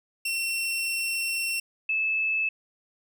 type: tone pair in turn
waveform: sawtooth / sine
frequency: 2714 / 2613 Hz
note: E7 / E7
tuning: +50 / -16 cents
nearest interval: minor second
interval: 66 cents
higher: first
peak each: -23 dBFS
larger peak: neither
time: 0.25-1.6 / 1.89-2.49 s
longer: first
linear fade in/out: 5 ms
effects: none